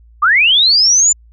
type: linear sweep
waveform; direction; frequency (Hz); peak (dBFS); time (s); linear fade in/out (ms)
sine; up; 1129 to 7190; -7; 0.22-1.13; 10
effects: added 57 Hz sine -41 dBFS peak until 1.32 s